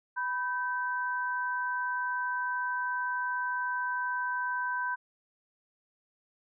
sine tone pair together, 989 / 1546.4 Hz, B5 / G6, +2 / -24 cents, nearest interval minor sixth, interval 774 cents, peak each -32 / -32 dBFS, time 0.16-4.96 s, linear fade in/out 20 ms, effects none

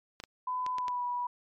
clicks, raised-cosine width 0.2 ms, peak -23 dBFS, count 5, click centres 0.201 / 0.238 / 0.664 / 0.784 / 0.882 s
sine tone with pitch glide, 1005 to 977.5 Hz, B5 to B5, +30 to -18 cents, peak -30 dBFS, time 0.47-1.27 s, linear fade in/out 5 ms, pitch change -48 cents, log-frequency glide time 0.74-1.04 s
effects MP3 64 kbps

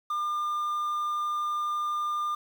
triangle tone with quantisation, 1202 Hz, D6, 40 cents sharp, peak -25 dBFS, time 0.1-2.35 s, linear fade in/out 5 ms, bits 9, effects none

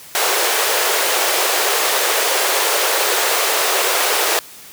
pink high-pass noise, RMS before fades -17 dBFS, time 0.15-4.39 s, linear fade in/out 0 ms, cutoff 390 Hz, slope 48 dB/octave, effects white hiss -39 dBFS RMS until 4.72 s + high-pass 60 Hz 12 dB/octave

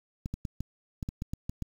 clicks, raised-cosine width 5 ms, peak -21 dBFS, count 10, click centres 0.259 / 0.34 / 0.452 / 0.606 / 1.028 / 1.089 / 1.221 / 1.335 / 1.495 / 1.623 s, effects 8-bit

